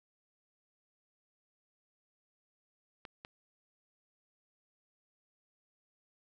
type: clicks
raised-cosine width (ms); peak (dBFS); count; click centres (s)
0.3; -29; 2; 3.052 / 3.249
effects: none